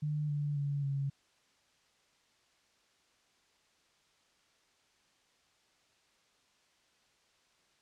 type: tone with pitch steps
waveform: sine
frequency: 150 / 146.15 / 142.4 / 138.75 Hz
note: D3 / D3 / C#3 / C#3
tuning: +37 / -8 / +47 / +2 cents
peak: -31 dBFS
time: 0.02-1.1 s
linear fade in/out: 10 ms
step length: 270 ms
effects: white hiss -70 dBFS RMS until 7.81 s + low-pass 6000 Hz 12 dB/octave